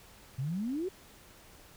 sine exponential sweep, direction up, 123.47 to 394.9 Hz, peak -31 dBFS, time 0.38-0.89 s, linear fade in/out 10 ms, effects pink hiss -56 dBFS RMS until 1.76 s

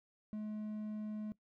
triangle tone, 213.1 Hz, G#3, 45 cents sharp, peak -37 dBFS, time 0.33-1.32 s, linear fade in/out 0 ms, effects noise-tail reverb RT60 0.1 s tail -19 dB re dry

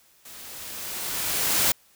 white noise with level ramp, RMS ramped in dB -44 to -20 dBFS, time 0.25-1.72 s, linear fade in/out 5 ms, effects white hiss -59 dBFS RMS until 1.95 s

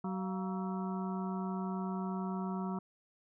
harmonic tone with a mistuned harmonic, 188.7 Hz, F#3, 34 cents sharp, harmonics 1 / 2 / 4 / 5 / 6 / 7, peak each -35 / -44 / -46 / -45 / -49 / -49 dBFS, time 0.04-2.79 s, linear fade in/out 5 ms, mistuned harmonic 4, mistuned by -120 cents, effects none

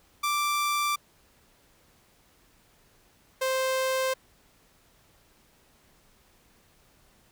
sawtooth tone pair in turn, 1174.7 / 523.3 Hz, D6 / C5, 0 / 0 cents, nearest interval octave + major second, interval 1400 cents, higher first, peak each -21 dBFS, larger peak neither, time 0.23-0.96 / 3.41-4.14 s, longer neither, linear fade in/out 10 ms, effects pink hiss -62 dBFS RMS until 7.31 s

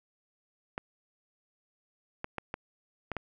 clicks, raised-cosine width 0.5 ms, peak -19 dBFS, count 6, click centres 0.779 / 2.244 / 2.383 / 2.541 / 3.117 / 3.167 s, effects none

